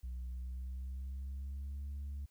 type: tone with pitch glide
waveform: sine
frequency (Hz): 62.2 to 70.63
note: B1 to C#2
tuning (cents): +13 to +33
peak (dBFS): -37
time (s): 0.03-2.26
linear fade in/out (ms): 10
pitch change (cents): +220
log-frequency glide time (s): 0.31-1.88
effects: tanh soft clip ceiling -38 dBFS + white hiss -75 dBFS RMS until 2.3 s